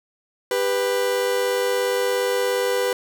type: tone pair together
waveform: 40% pulse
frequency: 396.8 / 493.9 Hz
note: G4 / B4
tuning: +21 / 0 cents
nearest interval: major third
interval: 379 cents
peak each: -24 / -20 dBFS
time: 0.51-2.93 s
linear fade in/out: 2 ms
effects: none